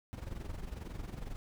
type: noise with amplitude modulation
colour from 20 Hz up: brown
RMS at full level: -39 dBFS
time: 0.13-1.36 s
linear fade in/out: 0 ms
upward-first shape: sine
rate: 22.1 Hz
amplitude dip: 70%
effects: none